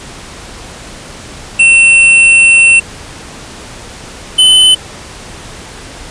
square tone pair in turn, 2700 / 3031 Hz, E7 / F#7, +41 / +41 cents, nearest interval major second, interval 200 cents, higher second, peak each -3 dBFS, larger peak neither, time 1.59-2.8 / 4.38-4.75 s, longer first, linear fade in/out 10 ms, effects pink hiss -29 dBFS RMS until 6.1 s + resampled to 22050 Hz

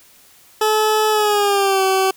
20% pulse tone with pitch glide, 431 to 381.8 Hz, A4 to G4, -36 to -46 cents, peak -9 dBFS, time 0.61-2.11 s, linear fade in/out 5 ms, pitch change -210 cents, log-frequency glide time 1.1-1.83 s, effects white hiss -49 dBFS RMS until 2.16 s

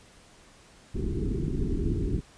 pink low-pass noise, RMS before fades -28 dBFS, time 0.94-2.21 s, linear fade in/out 20 ms, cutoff 420 Hz, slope 96 dB/octave, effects pink hiss -55 dBFS RMS until 2.37 s + resampled to 22050 Hz

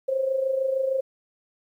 sine tone with amplitude modulation, 531 Hz, C5, 25 cents sharp, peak -19 dBFS, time 0.08-1.01 s, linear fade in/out 10 ms, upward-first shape sine, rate 26.5 Hz, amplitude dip 60%, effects 10-bit

